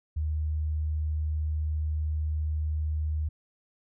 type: tone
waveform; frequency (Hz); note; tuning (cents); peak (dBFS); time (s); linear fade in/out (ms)
sine; 76.9; D#2; -20; -26; 0.16-3.29; 10
effects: none